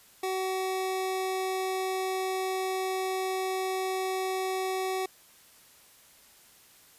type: tone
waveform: 25% pulse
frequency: 377.1 Hz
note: F#4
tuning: 33 cents sharp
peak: -25 dBFS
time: 0.23-5.06 s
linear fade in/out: 5 ms
effects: white hiss -57 dBFS RMS until 6.98 s + resampled to 32000 Hz